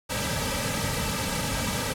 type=noise with comb filter; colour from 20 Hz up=pink; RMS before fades=-28 dBFS; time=0.09-1.94 s; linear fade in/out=20 ms; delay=2.8 ms; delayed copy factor=-0.8; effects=low-pass 12000 Hz 12 dB/octave